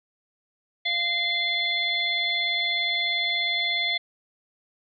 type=harmonic tone with a mistuned harmonic; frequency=691 Hz; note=F5; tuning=19 cents flat; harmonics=1 / 3 / 5 / 6; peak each=-36 / -26 / -26 / -32 dBFS; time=0.85-3.98 s; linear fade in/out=10 ms; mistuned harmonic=6; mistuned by=+24 cents; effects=none